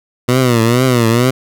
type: tone with vibrato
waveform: 15% pulse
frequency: 121.3 Hz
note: B2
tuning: 31 cents flat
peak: -3 dBFS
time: 0.28-1.31 s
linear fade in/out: 10 ms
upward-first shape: triangle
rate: 2.2 Hz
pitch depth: 150 cents each way
effects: none